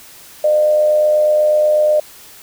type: tone with amplitude modulation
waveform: sine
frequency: 606 Hz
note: D#5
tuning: 46 cents flat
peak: -8 dBFS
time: 0.44-2 s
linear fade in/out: 5 ms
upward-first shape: sine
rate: 88.2 Hz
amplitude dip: 35%
effects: white hiss -40 dBFS RMS until 2.42 s